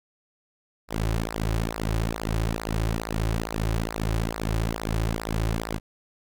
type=tone with flanger; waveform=sawtooth; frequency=55 Hz; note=A1; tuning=in tune; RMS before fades=-27 dBFS; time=0.88-5.8 s; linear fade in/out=50 ms; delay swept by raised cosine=0.3 to 4.5 ms; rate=2.3 Hz; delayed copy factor=-0.85; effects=none